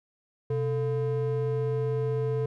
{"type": "ring-modulated tone", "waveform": "triangle", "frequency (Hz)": 285.1, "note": "C#4", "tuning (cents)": 49, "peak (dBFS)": -20, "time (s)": [0.5, 2.46], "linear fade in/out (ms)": 5, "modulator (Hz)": 157, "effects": []}